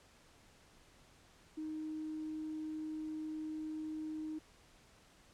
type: tone with tanh clipping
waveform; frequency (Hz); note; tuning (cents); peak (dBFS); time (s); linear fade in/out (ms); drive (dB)
triangle; 311.1; D#4; 0; -39; 1.57-4.39; 10; 4
effects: pink hiss -64 dBFS RMS until 5.33 s + low-pass 9000 Hz 12 dB/octave